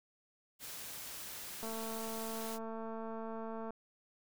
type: noise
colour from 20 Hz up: white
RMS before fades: -46 dBFS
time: 0.59-2.59 s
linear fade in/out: 50 ms
type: click train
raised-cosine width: 1 ms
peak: -31 dBFS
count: 466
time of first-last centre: 1.63-3.706 s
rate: 224 Hz
effects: none